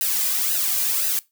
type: noise with flanger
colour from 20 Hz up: blue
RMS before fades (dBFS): -22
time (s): 0.01-1.19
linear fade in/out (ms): 0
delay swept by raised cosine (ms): 0.89 to 2.29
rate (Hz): 1.9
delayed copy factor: -0.7
effects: noise-tail reverb RT60 0.2 s tail -20 dB re dry